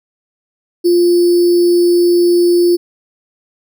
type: tone with sample-and-hold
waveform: sine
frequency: 349.2 Hz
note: F4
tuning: in tune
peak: -7 dBFS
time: 0.84-2.77 s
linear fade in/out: 20 ms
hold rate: 4900 Hz
effects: none